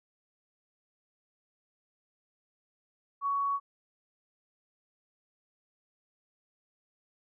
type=tone; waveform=sine; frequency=1120 Hz; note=C#6; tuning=18 cents sharp; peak=-27 dBFS; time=3.21-3.6 s; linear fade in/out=50 ms; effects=none